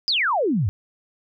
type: exponential sweep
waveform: sine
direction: down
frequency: 5150 to 85.9 Hz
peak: -18 dBFS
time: 0.08-0.69 s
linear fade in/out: 0 ms
effects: none